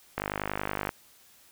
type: click train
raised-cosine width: 0.5 ms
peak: -14 dBFS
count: 37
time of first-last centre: 0.18-0.891 s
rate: 50.6 Hz
effects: white hiss -58 dBFS RMS until 1.51 s

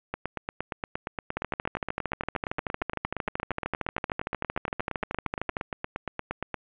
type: two click trains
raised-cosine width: 0.5 ms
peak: -15 / -13 dBFS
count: 56 / 56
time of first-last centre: 0.14-6.543 / 1.37-5.568 s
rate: 8.59 / 13.1 Hz
effects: resampled to 8000 Hz + 9-bit

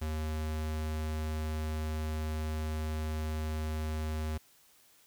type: tone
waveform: square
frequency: 77.78 Hz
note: D#2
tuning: in tune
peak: -33 dBFS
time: 0.01-4.38 s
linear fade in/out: 10 ms
effects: white hiss -63 dBFS RMS until 5.06 s

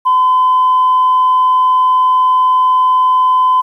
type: tone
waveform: sine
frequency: 1018 Hz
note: C6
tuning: 48 cents flat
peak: -6 dBFS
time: 0.05-3.62 s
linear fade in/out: 20 ms
effects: tanh soft clip ceiling -4 dBFS + 8-bit

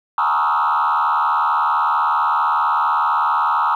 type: tone with frequency modulation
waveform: sine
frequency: 1100 Hz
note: C#6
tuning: 14 cents flat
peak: -13 dBFS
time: 0.18-3.75 s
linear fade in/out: 2 ms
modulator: 75.6 Hz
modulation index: 3.4
effects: tanh soft clip ceiling -11 dBFS + 9-bit

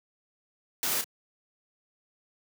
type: noise with echo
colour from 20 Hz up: white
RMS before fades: -29 dBFS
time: 0.83-1.01 s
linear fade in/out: 0 ms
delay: 31 ms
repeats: 1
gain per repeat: -8 dB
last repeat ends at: 1.041 s
effects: high-pass 150 Hz 12 dB/octave

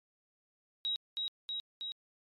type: tone with echo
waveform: sine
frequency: 3828 Hz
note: A#7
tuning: 45 cents sharp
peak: -31 dBFS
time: 0.85-0.96 s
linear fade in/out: 0 ms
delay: 320 ms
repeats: 3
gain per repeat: -2 dB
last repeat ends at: 1.92 s
effects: MP3 96 kbps

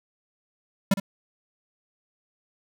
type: tone with echo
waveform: square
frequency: 196 Hz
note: G3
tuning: in tune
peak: -17 dBFS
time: 0.91-0.94 s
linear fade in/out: 5 ms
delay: 60 ms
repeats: 1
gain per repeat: -11 dB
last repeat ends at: 1 s
effects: none

